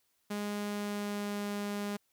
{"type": "tone with pitch glide", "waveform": "sawtooth", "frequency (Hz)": [206.2, 204.4], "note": ["G#3", "G#3"], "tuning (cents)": [-12, -27], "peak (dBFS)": -30, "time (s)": [0.3, 1.97], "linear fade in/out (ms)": 10, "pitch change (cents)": -15, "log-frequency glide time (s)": [0.61, 1.49], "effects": ["white hiss -75 dBFS RMS until 2.12 s"]}